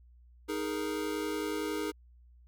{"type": "chord", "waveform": "square", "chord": "D# suspended fourth", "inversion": "none", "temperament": "equal", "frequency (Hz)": [311.1, 415.3, 466.2], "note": ["D#4", "G#4", "A#4"], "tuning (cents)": [0, 0, 0], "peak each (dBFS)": [-36, -37, -40], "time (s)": [0.48, 1.92], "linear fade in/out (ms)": 20, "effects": ["added 60 Hz sine -55 dBFS peak until 2.47 s"]}